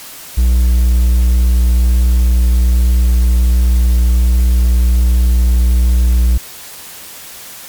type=tone with vibrato; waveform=triangle; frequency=60.5 Hz; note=B1; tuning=35 cents flat; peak=-5 dBFS; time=0.37-6.38 s; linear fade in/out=10 ms; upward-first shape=triangle; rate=1.3 Hz; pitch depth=10 cents each way; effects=white hiss -32 dBFS RMS until 7.68 s + MP3 96 kbps